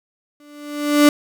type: tone with exponential growth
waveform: 35% pulse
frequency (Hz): 293.4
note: D4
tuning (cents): -2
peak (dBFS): -5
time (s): 0.4-1.09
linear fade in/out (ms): 2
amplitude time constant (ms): 150
effects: none